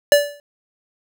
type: tone with exponential decay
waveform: square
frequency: 580 Hz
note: D5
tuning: 22 cents flat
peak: -6 dBFS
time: 0.12-0.4 s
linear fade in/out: 1 ms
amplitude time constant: 59 ms
effects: none